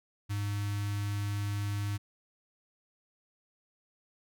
square tone with notch filter, 102 Hz, G#2, 31 cents flat, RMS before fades -33 dBFS, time 0.29-1.98 s, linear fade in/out 20 ms, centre 540 Hz, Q 0.56, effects none

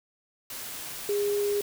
sine tone in noise, 409.1 Hz, G#4, 26 cents flat, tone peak -24 dBFS, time 1.09-1.61 s, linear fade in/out 2 ms, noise white, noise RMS -38 dBFS, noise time 0.5-1.62 s, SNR +11 dB, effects none

